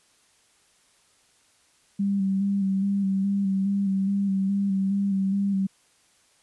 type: tone with vibrato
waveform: sine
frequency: 196 Hz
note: G3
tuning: in tune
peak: -21 dBFS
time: 1.99-5.67 s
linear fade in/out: 10 ms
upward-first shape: square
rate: 2.4 Hz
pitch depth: 26 cents each way
effects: white hiss -62 dBFS RMS until 6.42 s + resampled to 24000 Hz